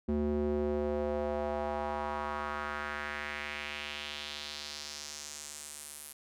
square tone with band-pass filter sweep, 73.9 Hz, D2, 11 cents sharp, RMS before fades -36 dBFS, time 0.08-6.13 s, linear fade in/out 10 ms, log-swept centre 280 to 11000 Hz, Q 2.2, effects none

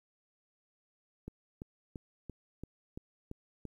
click train, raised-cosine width 3 ms, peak -29 dBFS, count 8, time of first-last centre 1.28-3.653 s, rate 2.95 Hz, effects 11-bit

